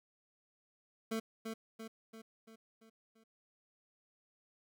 25% pulse tone with echo, 223.3 Hz, A3, 26 cents sharp, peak -31 dBFS, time 1.11-1.2 s, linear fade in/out 10 ms, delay 340 ms, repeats 6, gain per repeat -5 dB, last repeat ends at 3.24 s, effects none

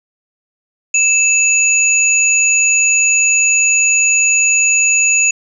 sine tone pair together, 2630 / 6825 Hz, E7 / G#8, -5 / +46 cents, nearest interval octave + perfect fourth, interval 1651 cents, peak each -12 dBFS, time 0.94-5.31 s, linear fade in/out 5 ms, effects none

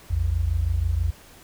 sine tone pair together, 58.11 / 84.3 Hz, A#1 / E2, -5 / +39 cents, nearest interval tritone, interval 644 cents, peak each -24 / -22 dBFS, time 0.1-1.11 s, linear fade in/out 10 ms, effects pink hiss -49 dBFS RMS until 1.43 s

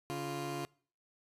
20% pulse tone pair together, 142.15 / 349.2 Hz, C#3 / F4, +44 / 0 cents, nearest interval octave + major third, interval 1556 cents, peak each -35 / -34 dBFS, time 0.1-0.65 s, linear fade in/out 0 ms, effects noise-tail reverb RT60 0.5 s tail -25 dB re dry + resampled to 32000 Hz

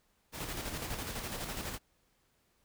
pink noise with tremolo, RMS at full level -38 dBFS, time 0.32-1.79 s, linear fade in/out 50 ms, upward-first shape square, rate 12 Hz, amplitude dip 40%, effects pink hiss -73 dBFS RMS until 2.64 s

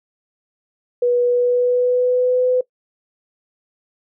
sine tone with pitch glide, 487.1 to 504 Hz, B4 to B4, -24 to +35 cents, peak -13 dBFS, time 1.02-2.61 s, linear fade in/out 5 ms, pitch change +59 cents, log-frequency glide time 1.24-2.48 s, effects noise-tail reverb RT60 0.1 s tail -20 dB re dry

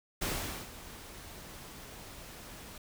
pink noise with ADSR envelope, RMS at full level -33 dBFS, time 0.21-2.78 s, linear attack 13 ms, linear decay 460 ms, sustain -15 dB, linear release 4 ms, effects none

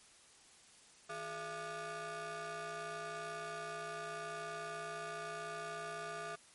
25% pulse ring-modulated tone, 259.3 Hz, C4, 15 cents flat, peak -35 dBFS, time 1.09-6.36 s, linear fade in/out 10 ms, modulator 938 Hz, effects white hiss -62 dBFS RMS until 6.54 s + MP3 48 kbps

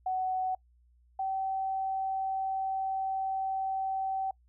sine tone pair in turn, 748 / 768.6 Hz, F#5 / G5, +19 / -34 cents, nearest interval unison, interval 47 cents, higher second, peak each -28 / -29 dBFS, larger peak first, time 0.06-0.55 / 1.19-4.31 s, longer second, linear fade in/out 5 ms, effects noise-tail reverb RT60 0.1 s tail -24 dB re dry + added 60 Hz sine -61 dBFS peak until 4.48 s

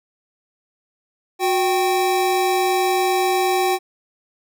square tone pair together, 365.8 / 777 Hz, F#4 / G5, -20 / -16 cents, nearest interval octave + minor second, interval 1304 cents, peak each -20 dBFS, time 1.39-3.79 s, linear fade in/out 50 ms, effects none

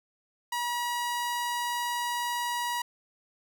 sawtooth tone, 962 Hz, B5, 46 cents flat, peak -25 dBFS, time 0.52-2.82 s, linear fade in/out 5 ms, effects none

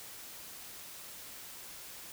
silence, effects white hiss -48 dBFS RMS until 2.12 s

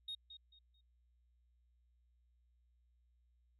sine tone with echo, 3729 Hz, A#7, in tune, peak -40 dBFS, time 0.08-0.15 s, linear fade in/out 5 ms, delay 220 ms, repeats 3, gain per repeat -11 dB, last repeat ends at 0.81 s, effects tanh soft clip ceiling -39 dBFS + added 60 Hz sine -70 dBFS peak until 3.59 s

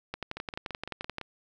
two click trains, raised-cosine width 0.3 ms, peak -22 / -18 dBFS, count 6 / 13, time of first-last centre 0.37-1.213 / 0.14-1.183 s, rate 5.93 / 11.5 Hz, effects none

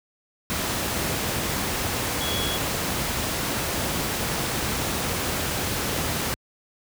sine tone in noise, 3352 Hz, G#7, 15 cents sharp, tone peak -29 dBFS, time 2.21-2.57 s, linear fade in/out 0 ms, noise pink, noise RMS -26 dBFS, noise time 0.5-6.34 s, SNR -6 dB, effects high-pass 60 Hz 12 dB/octave

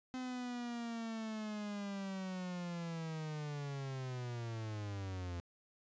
45% pulse linear sweep, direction down, 257 to 85.3 Hz, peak -40 dBFS, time 0.14-5.4 s, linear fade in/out 0 ms, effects resampled to 16000 Hz + 13-bit

